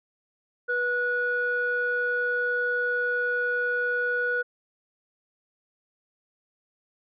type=tone pair together; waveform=sine; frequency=488.1 / 1463.8 Hz; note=B4 / F#6; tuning=-20 / -19 cents; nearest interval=octave + perfect fifth; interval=1901 cents; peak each=-28 / -24 dBFS; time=0.68-4.43 s; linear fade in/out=20 ms; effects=tanh soft clip ceiling -16 dBFS